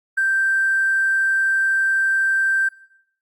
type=tone with hard clipping; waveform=triangle; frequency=1568 Hz; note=G6; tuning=in tune; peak=-16 dBFS; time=0.17-2.69 s; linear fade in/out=10 ms; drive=3 dB; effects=noise-tail reverb RT60 0.7 s tail -19 dB re dry + Opus 48 kbps